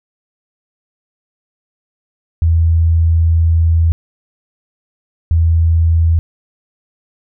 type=tone bursts at uneven times; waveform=sine; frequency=82.41 Hz; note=E2; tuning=in tune; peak=-8 dBFS; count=2; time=2.42-3.92 / 5.31-6.19 s; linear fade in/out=0 ms; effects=none